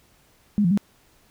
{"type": "tone with pitch steps", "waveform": "sine", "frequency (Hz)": [206.9, 172.2, 201.9], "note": ["G#3", "F3", "G#3"], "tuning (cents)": [-6, -24, -49], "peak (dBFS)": -16, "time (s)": [0.58, 0.775], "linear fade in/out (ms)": 0, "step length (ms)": 65, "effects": ["pink hiss -59 dBFS RMS until 1.3 s"]}